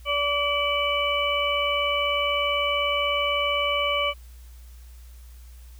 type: harmonic tone with a mistuned harmonic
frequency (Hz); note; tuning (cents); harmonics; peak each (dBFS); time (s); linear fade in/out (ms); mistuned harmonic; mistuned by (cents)
577; D5; -31; 1 / 2 / 4 / 5; -27 / -27 / -27 / -27; 0.05-4.14; 50; 5; +53
effects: added 60 Hz sine -42 dBFS peak until 5.79 s + white hiss -57 dBFS RMS until 5.79 s